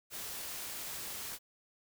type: noise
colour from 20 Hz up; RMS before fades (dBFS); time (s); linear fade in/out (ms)
white; -42; 0.1-1.39; 50
effects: none